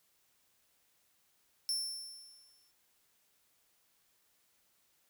sawtooth tone with exponential decay, 5380 Hz, E8, 34 cents sharp, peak -28 dBFS, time 1.69-2.71 s, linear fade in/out 0 ms, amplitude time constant 220 ms, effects white hiss -73 dBFS RMS until 5.09 s

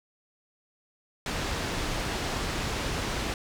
pink low-pass noise, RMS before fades -31 dBFS, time 1.26-3.34 s, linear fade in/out 2 ms, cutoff 6000 Hz, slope 12 dB/octave, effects none

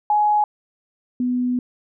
sine tone pair in turn, 839 / 248.3 Hz, G#5 / B3, +17 / +9 cents, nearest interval octave + major sixth, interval 2108 cents, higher first, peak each -14 / -18 dBFS, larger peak first, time 0.1-0.44 / 1.2-1.59 s, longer second, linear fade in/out 2 ms, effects none

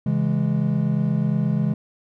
triangle chord, C# minor, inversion none, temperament equal with one note detuned, 136.37 / 164.81 / 207.7 Hz, C#3 / E3 / G#3, -28 / 0 / 0 cents, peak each -21 dBFS, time 0.06-1.74 s, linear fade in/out 5 ms, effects none

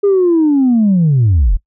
sine linear sweep, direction down, 410.1 to 33.18 Hz, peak -6 dBFS, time 0.03-1.57 s, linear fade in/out 10 ms, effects noise-tail reverb RT60 0.1 s tail -22 dB re dry + tanh soft clip ceiling -5 dBFS

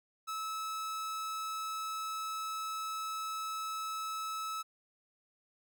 45% pulse tone, 1300 Hz, E6, 24 cents flat, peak -36 dBFS, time 0.27-4.63 s, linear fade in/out 20 ms, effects none

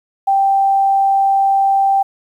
sine tone, 784 Hz, G5, in tune, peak -10 dBFS, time 0.27-2.03 s, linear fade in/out 10 ms, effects 8-bit

